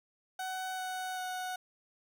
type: tone with pitch steps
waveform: 30% pulse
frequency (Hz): 749 / 743.4 / 737.8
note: F#5 / F#5 / F#5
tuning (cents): +21 / +8 / -5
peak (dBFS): -33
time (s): 0.39-1.56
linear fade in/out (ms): 5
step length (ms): 390
effects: none